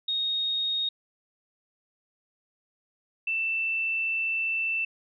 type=tone pair in turn; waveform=sine; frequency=3729 / 2665 Hz; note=A#7 / E7; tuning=0 / +18 cents; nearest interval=tritone; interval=582 cents; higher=first; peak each=-25 dBFS; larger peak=neither; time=0.08-0.89 / 3.27-4.85 s; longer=second; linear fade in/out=5 ms; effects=none